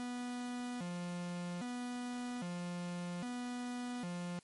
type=tone with vibrato; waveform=45% pulse; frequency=207.7 Hz; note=G#3; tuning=in tune; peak=-39 dBFS; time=0-4.39 s; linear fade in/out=0 ms; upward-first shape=square; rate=0.62 Hz; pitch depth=290 cents each way; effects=white hiss -68 dBFS RMS until 4.43 s + MP3 48 kbps